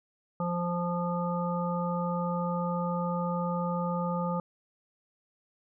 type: harmonic tone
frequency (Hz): 174.61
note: F3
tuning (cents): 0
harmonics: 1 / 3 / 5 / 7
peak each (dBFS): -30 / -34 / -36 / -36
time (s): 0.4-4.4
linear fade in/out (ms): 2
effects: none